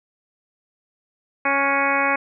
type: harmonic tone with a mistuned harmonic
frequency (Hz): 277.2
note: C#4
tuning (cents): 0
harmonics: 1 / 2 / 3 / 4 / 5 / 6 / 7 / 8 / 9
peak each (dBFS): -29 / -26 / -25 / -24 / -27 / -26 / -28 / -24 / -29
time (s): 1.45-2.16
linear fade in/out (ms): 5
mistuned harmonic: 5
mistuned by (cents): +27
effects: none